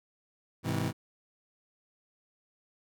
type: chord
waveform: 25% pulse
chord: Ab augmented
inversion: none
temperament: just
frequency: 103.83 / 129.78 / 162.23 Hz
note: Ab2 / C3 / E3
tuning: 0 / -14 / -27 cents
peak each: -30 dBFS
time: 0.63-0.93 s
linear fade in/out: 50 ms
effects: none